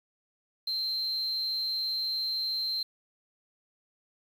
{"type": "tone with amplitude modulation", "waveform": "triangle", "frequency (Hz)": 4127, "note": "C8", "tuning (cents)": -25, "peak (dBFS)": -24, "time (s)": [0.67, 2.83], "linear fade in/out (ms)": 5, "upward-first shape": "sine", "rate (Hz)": 257, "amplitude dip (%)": 50, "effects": ["tanh soft clip ceiling -24 dBFS", "9-bit"]}